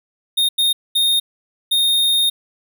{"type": "tone bursts at uneven times", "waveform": "square", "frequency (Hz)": 3688, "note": "A#7", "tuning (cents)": -19, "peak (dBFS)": -14, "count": 4, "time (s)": [[0.37, 0.49], [0.58, 0.73], [0.95, 1.2], [1.71, 2.3]], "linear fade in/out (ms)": 10, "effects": []}